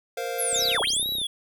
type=chord; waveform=square; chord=Bb suspended second; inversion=none; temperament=equal; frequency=466.2 / 523.3 / 698.5 Hz; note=Bb4 / C5 / F5; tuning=0 / 0 / 0 cents; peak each=-33 / -33 / -34 dBFS; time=0.17-0.77 s; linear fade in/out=5 ms
type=linear two-way sweep; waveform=sine; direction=down then up; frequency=11840 to 339 to 11840 Hz; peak=-24 dBFS; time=0.38-1.04 s; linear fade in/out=20 ms; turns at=0.81 s
type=click train; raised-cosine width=2 ms; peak=-29 dBFS; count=23; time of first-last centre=0.53-1.215 s; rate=32.1 Hz
type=tone with vibrato; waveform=square; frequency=3520 Hz; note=A7; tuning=in tune; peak=-26 dBFS; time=0.54-1.27 s; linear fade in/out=5 ms; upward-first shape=sine; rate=2.2 Hz; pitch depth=180 cents each way
effects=none